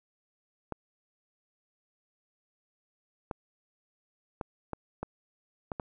clicks, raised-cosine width 1 ms, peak -20 dBFS, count 7, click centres 0.723 / 3.312 / 4.412 / 4.733 / 5.03 / 5.718 / 5.798 s, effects none

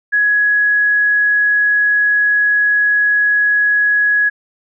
sine tone, 1675 Hz, G#6, 14 cents sharp, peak -10 dBFS, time 0.12-4.3 s, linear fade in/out 20 ms, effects none

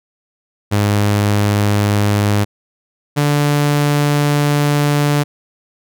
sawtooth tone pair in turn, 103 / 145.92 Hz, G#2 / D3, -14 / -11 cents, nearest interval tritone, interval 603 cents, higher second, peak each -8 dBFS, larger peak neither, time 0.71-2.45 / 3.16-5.24 s, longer second, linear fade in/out 20 ms, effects none

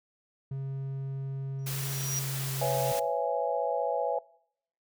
triangle tone with pitch glide, 135.6 to 133.27 Hz, C#3 to C3, -38 to +32 cents, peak -30 dBFS, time 0.51-2.92 s, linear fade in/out 5 ms, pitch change -30 cents, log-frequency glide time 2.01-2.74 s
sine tone with exponential growth, 5760 Hz, F#8, 47 cents flat, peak -28 dBFS, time 1.59-2.19 s, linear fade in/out 0 ms, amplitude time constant 130 ms
white noise, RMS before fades -37 dBFS, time 1.66-3 s, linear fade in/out 10 ms
sine chord, C# minor seventh, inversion third, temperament just, 498.9 / 554.4 / 665.2 / 831.5 Hz, B4 / C#5 / E5 / G#5, +17 / 0 / +16 / +2 cents, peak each -32 dBFS, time 2.61-4.19 s, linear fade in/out 5 ms
effects noise-tail reverb RT60 0.7 s tail -23 dB re dry

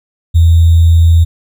sine tone with sample-and-hold, 83.2 Hz, E2, 17 cents sharp, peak -3 dBFS, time 0.34-1.25 s, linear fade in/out 20 ms, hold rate 3675 Hz, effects none

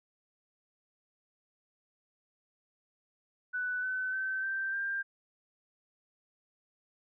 sine tone with pitch steps, 1491 / 1515.3 / 1540 / 1565.1 / 1590.6 Hz, F#6 / F#6 / G6 / G6 / G6, +13 / +41 / -31 / -3 / +25 cents, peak -31 dBFS, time 3.53-5.03 s, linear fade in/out 20 ms, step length 300 ms, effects none

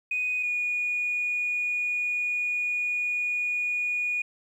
sine tone pair in turn, 2489 / 2453 Hz, D#7 / D#7, 0 / -25 cents, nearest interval unison, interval 25 cents, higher first, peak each -24 dBFS, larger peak neither, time 0.11-0.43 / 0.43-4.22 s, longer second, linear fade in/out 5 ms, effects tanh soft clip ceiling -20 dBFS + 10-bit

